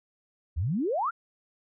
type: exponential sweep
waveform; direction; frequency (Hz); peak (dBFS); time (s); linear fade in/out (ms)
sine; up; 69.3 to 1461; -25; 0.56-1.11; 20
effects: none